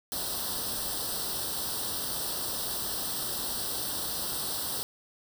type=noise with comb filter; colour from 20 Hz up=white; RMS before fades=-33 dBFS; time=0.12-4.83 s; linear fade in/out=0 ms; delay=0.22 ms; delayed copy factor=+0.85; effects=none